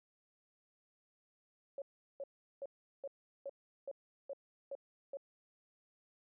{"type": "tone bursts", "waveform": "sine", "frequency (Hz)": 554, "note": "C#5", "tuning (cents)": -1, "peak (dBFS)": -40, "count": 9, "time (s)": [1.78, 5.171], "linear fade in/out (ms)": 2, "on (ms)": 39, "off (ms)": 380, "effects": []}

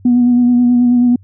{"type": "tone with vibrato", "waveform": "sine", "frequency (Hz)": 244.1, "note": "B3", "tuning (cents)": -20, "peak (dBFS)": -6, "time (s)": [0.05, 1.16], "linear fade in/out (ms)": 5, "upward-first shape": "sine", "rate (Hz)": 9.3, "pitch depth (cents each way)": 23, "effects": ["tanh soft clip ceiling -3 dBFS", "added 96 Hz sine -39 dBFS peak until 1.23 s"]}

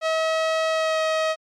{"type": "tone with pitch glide", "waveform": "sawtooth", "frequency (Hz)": [641, 634.4], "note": ["E5", "D#5"], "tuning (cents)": [-49, 33], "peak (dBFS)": -16, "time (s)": [0.01, 1.36], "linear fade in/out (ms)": 50, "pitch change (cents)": -18, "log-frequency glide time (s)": [0.69, 1], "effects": ["low-pass 5000 Hz 12 dB/octave", "MP3 96 kbps"]}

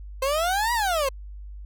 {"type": "exponential two-way sweep", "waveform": "30% pulse", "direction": "up then down", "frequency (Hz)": [518, 980, 518], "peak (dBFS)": -19, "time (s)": [0.22, 1.09], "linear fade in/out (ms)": 5, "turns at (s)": 0.73, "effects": ["added 50 Hz sine -36 dBFS peak until 1.65 s"]}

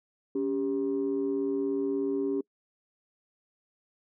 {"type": "tone pair together", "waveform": "sine", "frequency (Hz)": [279.6, 396.3], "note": ["C#4", "G4"], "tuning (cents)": [15, 19], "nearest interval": "tritone", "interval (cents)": 604, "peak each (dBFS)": -28, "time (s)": [0.35, 2.41], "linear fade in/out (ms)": 5, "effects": ["noise-tail reverb RT60 0.1 s tail -25 dB re dry", "tanh soft clip ceiling -21 dBFS"]}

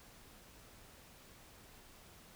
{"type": "silence", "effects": ["pink hiss -59 dBFS RMS until 2.35 s"]}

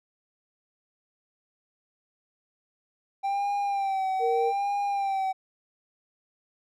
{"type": "tone with vibrato", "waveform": "triangle", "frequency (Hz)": 784, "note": "G5", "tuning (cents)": 0, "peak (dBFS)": -23, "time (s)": [3.23, 5.33], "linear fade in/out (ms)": 20, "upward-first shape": "sine", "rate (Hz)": 0.81, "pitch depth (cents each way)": 56}
{"type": "tone", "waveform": "sine", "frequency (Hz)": 466.2, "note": "A#4", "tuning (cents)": 0, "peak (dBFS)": -24, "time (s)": [4.19, 4.53], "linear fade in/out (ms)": 50}
{"effects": []}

